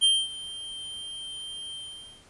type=tone with ADSR envelope; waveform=square; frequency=3149 Hz; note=G7; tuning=7 cents sharp; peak=-17 dBFS; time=0.01-2.25 s; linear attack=29 ms; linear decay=240 ms; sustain=-19 dB; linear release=510 ms; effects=pink hiss -56 dBFS RMS until 2.29 s + resampled to 24000 Hz